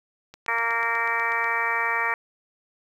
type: click train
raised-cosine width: 0.2 ms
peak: -25 dBFS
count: 10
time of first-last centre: 0.34-1.443 s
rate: 8.16 Hz
type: harmonic tone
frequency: 231 Hz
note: A#3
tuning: 16 cents flat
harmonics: 2 / 3 / 4 / 5 / 6 / 7 / 8 / 9 / 10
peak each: -37 / -37 / -29 / -30 / -32 / -37 / -26 / -37 / -29 dBFS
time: 0.48-2.14 s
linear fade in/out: 2 ms
effects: 9-bit